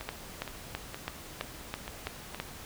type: two click trains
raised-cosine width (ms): 0.3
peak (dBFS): -17 / -22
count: 8 / 6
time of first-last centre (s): 0.09-2.4 / 0.01-2.346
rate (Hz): 3.03 / 2.14
effects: pink hiss -46 dBFS RMS until 2.65 s